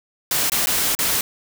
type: noise with dropouts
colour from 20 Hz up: white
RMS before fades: -20 dBFS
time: 0.31-1.21 s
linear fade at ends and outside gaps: 2 ms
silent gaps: 0.498-0.519 / 0.66-0.67 / 0.951-0.989 s
effects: none